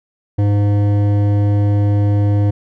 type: tone with hard clipping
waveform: sine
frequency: 102.3 Hz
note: G#2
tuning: 26 cents flat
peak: -13 dBFS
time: 0.38-2.51 s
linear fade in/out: 10 ms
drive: 12 dB
effects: none